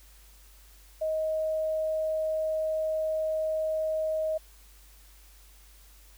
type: tone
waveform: sine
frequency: 629 Hz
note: D#5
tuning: 19 cents sharp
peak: -26 dBFS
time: 1.01-4.38 s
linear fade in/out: 10 ms
effects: added 50 Hz sine -53 dBFS peak until 6.17 s + white hiss -58 dBFS RMS until 6.17 s